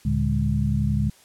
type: tone cluster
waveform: sine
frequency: 73.5 / 113.5 / 144.9 / 205.6 Hz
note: D2 / A#2 / D3 / G#3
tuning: +2 / -46 / -23 / -17 cents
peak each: -25 dBFS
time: 0.05-1.1 s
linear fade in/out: 5 ms
effects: white hiss -54 dBFS RMS until 1.24 s + low-pass 11000 Hz 12 dB/octave